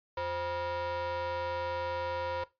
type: ring-modulated tone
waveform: square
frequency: 220 Hz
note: A3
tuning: in tune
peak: -30 dBFS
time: 0.17-2.44 s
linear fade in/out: 5 ms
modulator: 745 Hz
effects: noise-tail reverb RT60 0.2 s tail -17 dB re dry + resampled to 11025 Hz